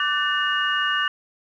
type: tone cluster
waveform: sine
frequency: 1169 / 1508 / 1783 / 2863 Hz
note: D6 / F#6 / A6 / F7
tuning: -8 / +32 / +22 / +42 cents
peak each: -25 dBFS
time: 0-1.08 s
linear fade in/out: 2 ms
effects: tanh soft clip ceiling -9 dBFS